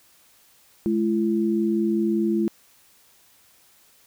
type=tone pair together; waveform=sine; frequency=212.9 / 338 Hz; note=G#3 / E4; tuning=+43 / +43 cents; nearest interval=minor sixth; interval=800 cents; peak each=-22 dBFS; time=0.86-2.48 s; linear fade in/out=0 ms; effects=white hiss -57 dBFS RMS until 4.06 s